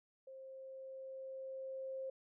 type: tone with level ramp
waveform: sine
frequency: 530 Hz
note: C5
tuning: 22 cents sharp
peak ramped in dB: -50 to -40 dBFS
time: 0.27-2.1 s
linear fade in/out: 5 ms
effects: none